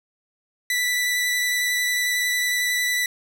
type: tone with vibrato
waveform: sawtooth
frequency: 1975.5 Hz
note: B6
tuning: in tune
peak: -17 dBFS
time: 0.7-3.06 s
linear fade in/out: 2 ms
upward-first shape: sine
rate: 11 Hz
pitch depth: 11 cents each way
effects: none